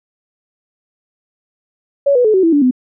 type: tone with pitch steps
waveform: sine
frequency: 562 / 492.1 / 430.9 / 377.3 / 330.3 / 289.2 / 253.3 Hz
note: C#5 / B4 / A4 / F#4 / E4 / D4 / B3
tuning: +24 / -6 / -36 / +34 / +4 / -27 / +44 cents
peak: -8 dBFS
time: 2.06-2.711 s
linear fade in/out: 10 ms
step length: 93 ms
effects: none

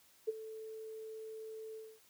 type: tone with ADSR envelope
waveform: sine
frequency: 440 Hz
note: A4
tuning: in tune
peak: -29 dBFS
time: 0.27-2 s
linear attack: 18 ms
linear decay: 25 ms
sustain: -15 dB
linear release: 250 ms
effects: white hiss -66 dBFS RMS until 2.09 s + high-pass 60 Hz 12 dB/octave

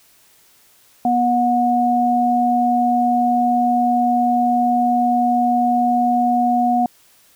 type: tone pair together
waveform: sine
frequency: 242.6 / 727 Hz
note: B3 / F#5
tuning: -31 / -31 cents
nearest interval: octave + perfect fifth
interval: 1900 cents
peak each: -18 / -15 dBFS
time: 1.05-6.86 s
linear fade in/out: 2 ms
effects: white hiss -53 dBFS RMS until 7.35 s

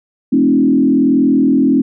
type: tone with frequency modulation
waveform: sine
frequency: 270 Hz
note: C#4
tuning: 45 cents flat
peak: -8 dBFS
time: 0.32-1.82 s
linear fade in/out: 10 ms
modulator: 41.3 Hz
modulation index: 1.2
effects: none

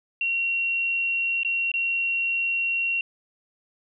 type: tone with dropouts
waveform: sine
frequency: 2741 Hz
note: F7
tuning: 33 cents flat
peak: -22 dBFS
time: 0.21-3.01 s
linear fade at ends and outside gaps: 2 ms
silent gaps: 1.433-1.448 / 1.717-1.739 s
effects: none

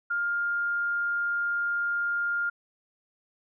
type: tone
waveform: sine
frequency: 1406 Hz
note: F6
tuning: 11 cents sharp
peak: -25 dBFS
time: 0.1-2.5 s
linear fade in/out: 10 ms
effects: none

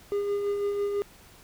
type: tone with tremolo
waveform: triangle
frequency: 405.9 Hz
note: G#4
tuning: 40 cents flat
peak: -22 dBFS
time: 0.12-1.02 s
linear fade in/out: 0 ms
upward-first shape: sine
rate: 6 Hz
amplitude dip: 35%
effects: pink hiss -53 dBFS RMS until 1.43 s

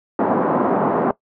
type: band-pass noise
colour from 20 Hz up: pink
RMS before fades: -18 dBFS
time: 0.19-1.11 s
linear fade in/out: 2 ms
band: 200 to 1100 Hz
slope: 24 dB/octave
effects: noise-tail reverb RT60 0.1 s tail -18 dB re dry

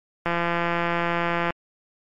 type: click train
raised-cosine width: 0.5 ms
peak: -9 dBFS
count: 214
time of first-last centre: 0.26-1.506 s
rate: 171 Hz
effects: MP3 64 kbps

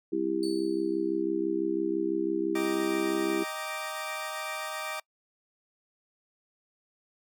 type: harmonic tone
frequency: 66 Hz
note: C2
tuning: 16 cents sharp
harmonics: 3 / 4 / 5 / 6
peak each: -39 / -38 / -28 / -31 dBFS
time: 0.12-3.44 s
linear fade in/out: 10 ms
type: tone with exponential decay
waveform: 35% pulse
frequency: 4486 Hz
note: C#8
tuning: 20 cents sharp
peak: -35 dBFS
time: 0.43-1.22 s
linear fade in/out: 1 ms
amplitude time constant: 170 ms
type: chord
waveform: 20% pulse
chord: Eb major seventh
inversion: none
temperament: equal with one note detuned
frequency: 624.1 / 784 / 932.3 / 1174.7 Hz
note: Eb5 / G5 / Bb5 / D6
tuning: +5 / 0 / 0 / 0 cents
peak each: -33 / -36 / -38 / -33 dBFS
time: 2.55-5 s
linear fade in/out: 5 ms
effects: noise-tail reverb RT60 0.1 s tail -25 dB re dry

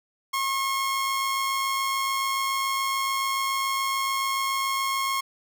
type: tone with amplitude modulation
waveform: sawtooth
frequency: 1082 Hz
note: C#6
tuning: 42 cents flat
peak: -19 dBFS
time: 0.33-5.21 s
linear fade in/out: 10 ms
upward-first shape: sine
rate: 107 Hz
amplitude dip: 30%
effects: none

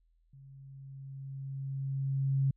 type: tone with level ramp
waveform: sine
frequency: 136 Hz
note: C#3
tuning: 33 cents flat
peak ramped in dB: -51 to -24 dBFS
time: 0.33-2.51 s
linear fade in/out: 5 ms
effects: added 41 Hz sine -66 dBFS peak until 2.56 s

